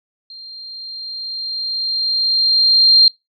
sine tone with level ramp, 4186 Hz, C8, in tune, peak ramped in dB -33 to -5 dBFS, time 0.3-3.08 s, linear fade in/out 2 ms, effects noise-tail reverb RT60 0.2 s tail -23 dB re dry

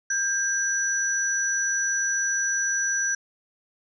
sine tone pair together, 1592 / 5907 Hz, G6 / F#8, +26 / -4 cents, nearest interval octave + major seventh, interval 2270 cents, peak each -25 dBFS, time 0.1-3.15 s, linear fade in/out 5 ms, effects none

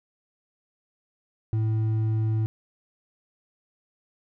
triangle tone with hard clipping, 110 Hz, A2, in tune, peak -23 dBFS, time 1.53-2.46 s, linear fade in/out 0 ms, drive 8 dB, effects none

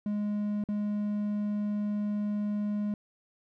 triangle tone with dropouts, 207.7 Hz, G#3, in tune, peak -26 dBFS, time 0.06-2.94 s, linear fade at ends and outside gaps 2 ms, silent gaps 0.639-0.687 s, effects none

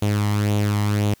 sawtooth tone with flanger, 103.6 Hz, G#2, 4 cents flat, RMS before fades -20 dBFS, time 0.02-1.14 s, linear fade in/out 5 ms, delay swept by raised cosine 0.29 to 1 ms, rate 1.9 Hz, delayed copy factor +0.55, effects white hiss -56 dBFS RMS until 1.2 s

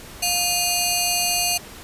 10% pulse ring-modulated tone, 1760 Hz, A6, in tune, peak -7 dBFS, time 0.22-1.58 s, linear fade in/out 10 ms, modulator 1050 Hz, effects pink hiss -40 dBFS RMS until 1.83 s + resampled to 32000 Hz

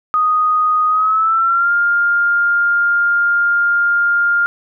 sine tone with pitch glide, 1244 to 1404.4 Hz, D#6 to F6, -1 to +9 cents, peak -11 dBFS, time 0.14-4.46 s, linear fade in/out 0 ms, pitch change +210 cents, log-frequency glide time 0.88-1.72 s, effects none

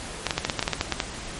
clicks, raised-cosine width 0.2 ms, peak -5 dBFS, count 12, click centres 0.267 / 0.308 / 0.38 / 0.45 / 0.498 / 0.593 / 0.627 / 0.679 / 0.733 / 0.811 / 0.923 / 1.002 s, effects pink hiss -36 dBFS RMS until 1.39 s + MP3 48 kbps

